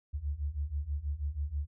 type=beating tone pair; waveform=sine; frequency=69.3 / 75.5 Hz; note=C#2 / D2; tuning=0 / +48 cents; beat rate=6.2 Hz; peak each=-36 / -34 dBFS; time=0.13-1.67 s; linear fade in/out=20 ms; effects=none